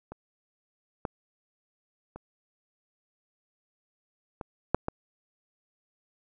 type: clicks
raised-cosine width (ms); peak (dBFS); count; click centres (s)
1; -26 / -16 / -27 / -22 / -7 / -15; 6; 0.12 / 1.052 / 2.16 / 4.412 / 4.746 / 4.884
effects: none